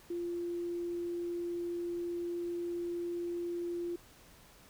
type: tone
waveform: sine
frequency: 346.3 Hz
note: F4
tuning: 15 cents flat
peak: -34 dBFS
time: 0.1-3.96 s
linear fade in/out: 5 ms
effects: pink hiss -59 dBFS RMS until 4.69 s